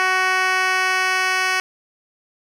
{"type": "tone with band-pass filter sweep", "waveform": "10% pulse", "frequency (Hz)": 373, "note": "F#4", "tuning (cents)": 14, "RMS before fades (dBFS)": -19, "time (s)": [0, 1.6], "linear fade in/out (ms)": 0, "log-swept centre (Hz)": [1800, 2800], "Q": 0.74, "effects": []}